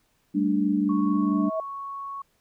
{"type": "chord", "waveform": "sine", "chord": "G suspended second", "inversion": "none", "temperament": "just", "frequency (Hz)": [196, 220.5, 294], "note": ["G3", "A3", "D4"], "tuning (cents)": [0, 4, 2], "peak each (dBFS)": [-25, -27, -23], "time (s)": [0.34, 1.5], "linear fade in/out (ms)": 20}
{"type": "tone", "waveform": "sine", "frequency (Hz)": 1108.7, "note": "C#6", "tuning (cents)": 0, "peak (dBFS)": -32, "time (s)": [0.89, 2.22], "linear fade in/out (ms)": 5}
{"type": "tone with exponential growth", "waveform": "sine", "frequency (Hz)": 644, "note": "E5", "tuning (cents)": -41, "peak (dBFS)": -23, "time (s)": [1.04, 1.6], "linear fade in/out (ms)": 2, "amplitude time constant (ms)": 120}
{"effects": ["pink hiss -68 dBFS RMS until 2.4 s"]}